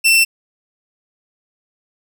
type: tone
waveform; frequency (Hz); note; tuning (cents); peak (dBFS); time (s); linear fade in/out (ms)
sawtooth; 2686; E7; +32; -6; 0.04-0.25; 20
effects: none